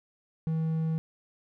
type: tone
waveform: triangle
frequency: 160.5 Hz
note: E3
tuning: 46 cents flat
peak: -24 dBFS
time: 0.47-0.98 s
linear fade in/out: 0 ms
effects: none